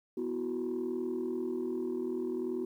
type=chord; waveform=sine; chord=B suspended fourth; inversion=none; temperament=equal; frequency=246.9 / 329.6 / 370 Hz; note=B3 / E4 / F#4; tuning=0 / 0 / 0 cents; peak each=-36 / -37 / -33 dBFS; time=0.17-2.65 s; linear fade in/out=5 ms; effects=tanh soft clip ceiling -27 dBFS + 11-bit